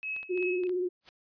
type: tone with tremolo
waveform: sine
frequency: 2570 Hz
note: E7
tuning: 45 cents flat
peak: -31 dBFS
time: 0.03-0.67 s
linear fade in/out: 0 ms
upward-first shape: sine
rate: 2.9 Hz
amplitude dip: 85%
type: clicks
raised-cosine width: 0.3 ms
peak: -33 dBFS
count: 6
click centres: 0.164 / 0.23 / 0.376 / 0.427 / 0.636 / 0.694 s
type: tone with vibrato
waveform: sine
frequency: 362.1 Hz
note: F#4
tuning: 37 cents flat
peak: -27 dBFS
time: 0.29-0.89 s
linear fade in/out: 20 ms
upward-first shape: sine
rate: 17 Hz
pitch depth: 39 cents each way
type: noise with exponential growth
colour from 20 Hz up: white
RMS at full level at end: -44 dBFS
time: 1.01-1.09 s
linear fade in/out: 1 ms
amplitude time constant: 16 ms
effects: resampled to 11025 Hz